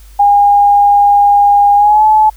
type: tone with pitch glide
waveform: sine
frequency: 813 to 861.3 Hz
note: G#5 to A5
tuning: -37 to -37 cents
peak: -4 dBFS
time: 0.19-2.3 s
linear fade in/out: 10 ms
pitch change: +100 cents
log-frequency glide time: 1.76-2.04 s
effects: added 50 Hz sine -34 dBFS peak until 2.36 s + white hiss -46 dBFS RMS until 2.36 s